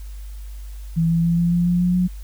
sine tone with pitch steps, 164.81 / 167.01 / 169.25 / 171.51 / 173.81 / 176.13 / 178.49 / 180.87 Hz, E3 / E3 / E3 / F3 / F3 / F3 / F3 / F#3, 0 / +23 / +46 / -31 / -8 / +15 / +38 / -39 cents, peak -15 dBFS, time 0.96-2.08 s, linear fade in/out 20 ms, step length 140 ms, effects added 50 Hz sine -31 dBFS peak until 2.23 s + white hiss -51 dBFS RMS until 2.23 s

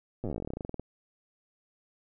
slowing click train, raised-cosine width 2 ms, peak -22 dBFS, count 24, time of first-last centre 0.24-0.796 s, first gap 8 ms, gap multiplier 1.09, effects none

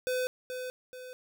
square tone with echo, 506 Hz, B4, 42 cents sharp, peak -29 dBFS, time 0.07-0.27 s, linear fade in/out 0 ms, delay 430 ms, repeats 2, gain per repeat -7 dB, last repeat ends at 1.13 s, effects none

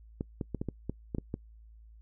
clicks, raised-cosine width 3 ms, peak -20 dBFS, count 9, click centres 0.209 / 0.412 / 0.547 / 0.615 / 0.687 / 0.896 / 1.148 / 1.184 / 1.341 s, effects noise-tail reverb RT60 0.1 s tail -25 dB re dry + added 55 Hz sine -51 dBFS peak until 2.01 s

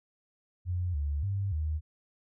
sine tone with pitch steps, 89.3 / 72.4 / 98.7 / 77.4 Hz, F2 / D2 / G2 / D#2, +39 / -24 / +12 / -9 cents, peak -28 dBFS, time 0.65-1.81 s, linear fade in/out 50 ms, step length 290 ms, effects none

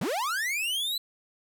45% pulse linear sweep, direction up, 126.5 to 4059 Hz, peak -27 dBFS, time 0.01-0.98 s, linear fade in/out 5 ms, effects none

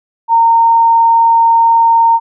sine tone, 919 Hz, A#5, 25 cents flat, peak -5 dBFS, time 0.28-2.2 s, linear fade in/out 50 ms, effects none

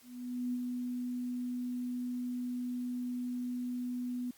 sine tone with ADSR envelope, 246.9 Hz, B3, in tune, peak -31 dBFS, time 0.02-4.31 s, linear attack 510 ms, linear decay 46 ms, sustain -3 dB, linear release 5 ms, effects white hiss -62 dBFS RMS until 4.37 s + Opus 48 kbps

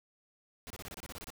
pink noise bursts, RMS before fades -45 dBFS, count 11, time 0.67-1.303 s, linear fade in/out 0 ms, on 33 ms, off 27 ms, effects none

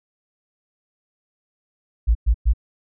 sine tone bursts, 56.2 Hz, A1, 37 cents sharp, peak -12 dBFS, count 3, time 2.07-2.536 s, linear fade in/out 20 ms, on 82 ms, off 110 ms, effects none

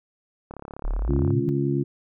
click train, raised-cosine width 1 ms, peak -23 dBFS, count 29, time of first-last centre 0.51-1.305 s, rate 35.2 Hz
sine exponential sweep, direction up, 31.17 to 159.4 Hz, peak -22 dBFS, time 0.84-1.49 s, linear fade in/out 0 ms
harmonic tone, 69.7 Hz, C#2, 10 cents sharp, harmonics 2 / 3 / 4 / 5, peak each -24 / -31 / -27 / -26 dBFS, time 1.08-1.84 s, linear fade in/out 20 ms
effects none

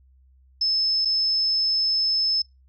sine tone with dropouts, 5230 Hz, E8, 15 cents flat, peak -19 dBFS, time 0.61-2.42 s, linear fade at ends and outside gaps 5 ms, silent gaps 1.05-1.054 s, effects noise-tail reverb RT60 0.2 s tail -22 dB re dry + added 65 Hz sine -53 dBFS peak until 2.68 s

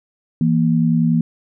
sine tone pair together, 164.81 / 235.3 Hz, E3 / A#3, 0 / +16 cents, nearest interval tritone, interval 616 cents, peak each -15 / -16 dBFS, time 0.41-1.21 s, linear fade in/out 2 ms, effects none

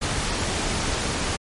pink noise, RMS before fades -25 dBFS, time 0.01-1.37 s, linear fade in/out 20 ms, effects low-pass 10000 Hz 12 dB/octave + MP3 48 kbps

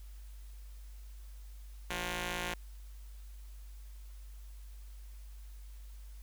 5% pulse ring-modulated tone, 174.61 Hz, F3, in tune, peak -21 dBFS, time 1.9-2.54 s, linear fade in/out 5 ms, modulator 1250 Hz, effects added 50 Hz sine -46 dBFS peak until 6.22 s + white hiss -64 dBFS RMS until 6.22 s

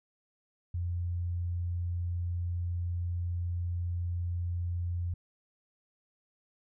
sine tone, 87.31 Hz, F2, in tune, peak -30 dBFS, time 0.74-5.14 s, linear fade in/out 5 ms, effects none

